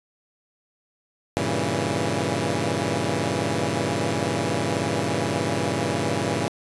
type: chord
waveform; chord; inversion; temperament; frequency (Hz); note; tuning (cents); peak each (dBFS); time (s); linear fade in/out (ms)
10% pulse; G diminished seventh; none; equal; 98 / 116.54 / 138.59 / 164.81; G2 / Bb2 / Db3 / Fb3; 0 / 0 / 0 / 0; -20; 1.37-6.48; 0
effects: resampled to 24000 Hz